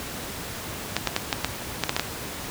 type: clicks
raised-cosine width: 0.2 ms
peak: -4 dBFS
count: 9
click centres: 0.966 / 1.073 / 1.164 / 1.328 / 1.446 / 1.837 / 1.894 / 1.965 / 1.996 s
effects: pink hiss -34 dBFS RMS until 2.5 s + high-pass 60 Hz 12 dB/octave